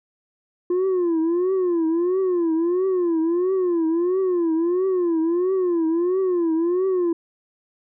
sine tone with vibrato, 350.1 Hz, F4, 4 cents sharp, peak -15 dBFS, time 0.7-7.13 s, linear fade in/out 5 ms, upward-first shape triangle, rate 1.5 Hz, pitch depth 170 cents each way, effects tanh soft clip ceiling -17 dBFS

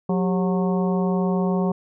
harmonic tone with a mistuned harmonic, 182.7 Hz, F#3, 22 cents flat, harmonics 1 / 2 / 3 / 4 / 5 / 6, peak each -20 / -26 / -30 / -32 / -34 / -36 dBFS, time 0.09-1.72 s, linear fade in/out 5 ms, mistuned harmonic 2, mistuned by +130 cents, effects none

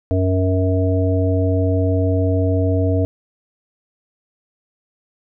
harmonic tone with a mistuned harmonic, 93.4 Hz, F#2, 17 cents sharp, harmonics 1 / 3 / 5 / 7, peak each -16 / -21 / -23 / -24 dBFS, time 0.11-3.05 s, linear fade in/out 0 ms, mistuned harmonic 7, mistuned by -17 cents, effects none

